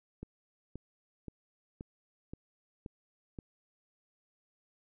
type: click train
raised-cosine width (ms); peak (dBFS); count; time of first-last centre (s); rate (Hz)
3; -29; 7; 0.23-3.388; 1.9
effects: none